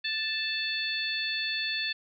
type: harmonic tone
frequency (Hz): 880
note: A5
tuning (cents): 0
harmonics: 2 / 3 / 4 / 5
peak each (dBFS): -34 / -34 / -34 / -34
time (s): 0.04-1.93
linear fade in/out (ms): 10
effects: none